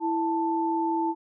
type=tone pair together; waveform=sine; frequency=330 / 882.5 Hz; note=E4 / A5; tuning=+2 / +5 cents; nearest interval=octave + perfect fourth; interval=1703 cents; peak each=-26 dBFS; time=0-1.15 s; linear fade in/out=50 ms; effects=none